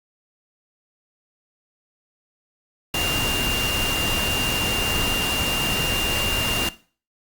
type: tone in noise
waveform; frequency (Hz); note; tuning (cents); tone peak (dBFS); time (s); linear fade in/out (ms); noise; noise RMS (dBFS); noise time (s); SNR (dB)
sine; 2794; F7; 0; -24; 2.94-6.69; 2; pink; -25; 2.94-6.69; -2
effects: noise-tail reverb RT60 0.4 s tail -17 dB re dry + Opus 48 kbps